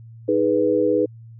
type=chord; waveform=sine; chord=G# minor; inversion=second; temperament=equal; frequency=311.1 / 415.3 / 493.9 Hz; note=D#4 / G#4 / B4; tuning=0 / 0 / 0 cents; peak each=-21 / -21 / -19 dBFS; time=0.28-1.06 s; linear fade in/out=10 ms; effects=added 114 Hz sine -39 dBFS peak until 1.39 s